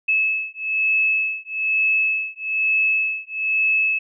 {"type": "beating tone pair", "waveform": "sine", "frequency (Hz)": [2597, 2598.1], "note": ["E7", "E7"], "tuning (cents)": [-26, -26], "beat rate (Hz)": 1.1, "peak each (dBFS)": -21, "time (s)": [0.08, 3.99], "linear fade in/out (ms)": 10, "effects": []}